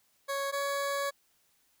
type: tone pair in turn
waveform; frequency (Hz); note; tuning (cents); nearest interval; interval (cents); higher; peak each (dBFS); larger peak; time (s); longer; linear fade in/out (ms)
20% pulse; 554.4 / 560.8; C#5 / C#5; 0 / +20; unison; 20; second; -26 / -25; second; 0.28-0.52 / 0.52-1.11; second; 20
effects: white hiss -70 dBFS RMS until 1.8 s